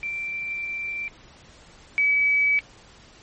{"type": "tone pair in turn", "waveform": "sine", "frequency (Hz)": [2349, 2285], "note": ["D7", "D7"], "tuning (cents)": [0, -48], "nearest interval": "unison", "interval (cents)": 48, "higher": "first", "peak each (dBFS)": [-27, -17], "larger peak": "second", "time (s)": [[0.03, 1.08], [1.98, 2.59]], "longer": "first", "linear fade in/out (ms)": 0, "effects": ["pink hiss -50 dBFS RMS until 3.22 s", "MP3 32 kbps"]}